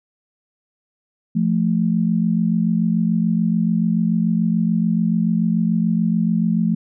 sine tone pair together, 173.08 / 220 Hz, F3 / A3, -15 / 0 cents, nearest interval major third, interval 415 cents, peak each -18 dBFS, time 1.35-6.75 s, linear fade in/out 10 ms, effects none

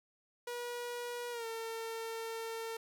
sawtooth tone with pitch glide, 482.6 to 452.9 Hz, B4 to A#4, -40 to -50 cents, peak -35 dBFS, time 0.47-2.77 s, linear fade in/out 5 ms, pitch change -110 cents, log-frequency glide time 1.31-1.46 s, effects none

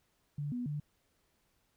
sine tone with pitch steps, 145.4 / 244.9 / 147.7 Hz, D3 / B3 / D3, -17 / -14 / +10 cents, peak -34 dBFS, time 0.38-0.8 s, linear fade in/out 5 ms, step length 140 ms, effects pink hiss -75 dBFS RMS until 1.76 s

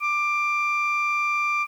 sine tone pair together, 1184 / 2368 Hz, D6 / D7, +14 / +14 cents, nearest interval octave, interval 1200 cents, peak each -22 dBFS, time 0-1.67 s, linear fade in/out 50 ms, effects tanh soft clip ceiling -17 dBFS + 9-bit

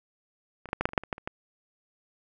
clicks, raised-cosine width 0.5 ms, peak -25 / -26 / -12 / -11 / -7 / -29 / -22 / -6 / -25 / -14 / -27 / -17 dBFS, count 12, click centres 0.657 / 0.689 / 0.731 / 0.81 / 0.855 / 0.89 / 0.934 / 0.978 / 1.036 / 1.128 / 1.181 / 1.275 s, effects none

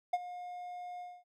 triangle tone with ADSR envelope, 715 Hz, F5, 41 cents sharp, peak -23 dBFS, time 0.13-1.24 s, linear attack 7 ms, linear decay 37 ms, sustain -16 dB, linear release 240 ms, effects none

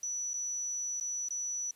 sine tone with dropouts, 5920 Hz, F#8, in tune, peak -33 dBFS, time 0.03-1.71 s, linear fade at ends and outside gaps 2 ms, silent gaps 0.334-0.34 / 1-1.009 / 1.286-1.306 s, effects white hiss -64 dBFS RMS until 1.75 s + resampled to 32000 Hz

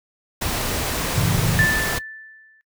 pink noise, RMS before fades -24 dBFS, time 0.41-1.99 s, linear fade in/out 10 ms
sine chord, G diminished seventh, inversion none, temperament just, 98 / 117.6 / 141.12 / 169.34 Hz, G2 / Bb2 / Db3 / Fb3, 0 / +16 / +31 / +47 cents, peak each -24 dBFS, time 1.14-1.66 s, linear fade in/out 20 ms
sine tone with exponential decay, 1760 Hz, A6, in tune, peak -14 dBFS, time 1.59-2.61 s, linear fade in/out 0 ms, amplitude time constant 220 ms
effects noise-tail reverb RT60 0.1 s tail -19 dB re dry

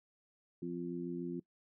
harmonic tone, 86.9 Hz, F2, 8 cents flat, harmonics 2 / 3 / 4, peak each -42 / -42 / -41 dBFS, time 0.62-1.4 s, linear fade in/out 5 ms, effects noise-tail reverb RT60 0.1 s tail -21 dB re dry

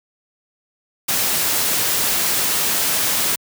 white noise, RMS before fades -19 dBFS, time 1.08-3.36 s, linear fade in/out 10 ms, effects high-pass 80 Hz 12 dB/octave

